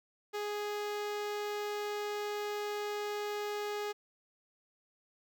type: tone with notch filter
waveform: sawtooth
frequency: 415.3 Hz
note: G#4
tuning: in tune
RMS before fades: -37 dBFS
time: 0.33-3.93 s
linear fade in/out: 20 ms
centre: 10000 Hz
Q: 1
effects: 12-bit